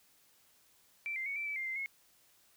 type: tone with pitch steps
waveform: sine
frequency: 2339 / 2089 / 2225 / 2334 / 2304 / 2105 / 2079 / 2173 Hz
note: D7 / C7 / C#7 / D7 / D7 / C7 / C7 / C#7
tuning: -8 / -3 / +6 / -11 / -34 / +10 / -12 / -35 cents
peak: -35 dBFS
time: 1.06-1.86 s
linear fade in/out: 0 ms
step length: 100 ms
effects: white hiss -67 dBFS RMS until 2.56 s